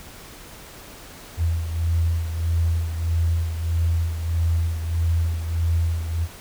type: beating tone pair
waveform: sine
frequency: 82.9 / 84.5 Hz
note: E2 / E2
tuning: +10 / +43 cents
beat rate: 1.6 Hz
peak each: -20 / -27 dBFS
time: 1.37-6.28 s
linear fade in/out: 50 ms
effects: pink hiss -42 dBFS RMS until 6.4 s